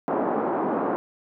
pink band-pass noise, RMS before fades -25 dBFS, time 0.08-0.96 s, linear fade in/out 0 ms, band 230 to 1100 Hz, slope 24 dB/octave, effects none

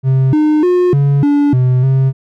triangle tone with pitch steps, 132.4 / 304.6 / 359.1 / 141.2 / 288.5 / 127 / 133.3 Hz, C3 / D#4 / F4 / C#3 / D4 / B2 / C3, +21 / -37 / +48 / +32 / -31 / +49 / +33 cents, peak -6 dBFS, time 0.03-2.13 s, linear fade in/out 50 ms, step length 300 ms, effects none

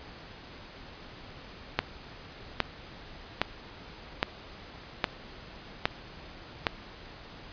click train, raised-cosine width 0.3 ms, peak -7 dBFS, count 7, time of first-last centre 1.79-6.668 s, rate 1.23 Hz, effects pink hiss -47 dBFS RMS until 7.52 s + resampled to 11025 Hz

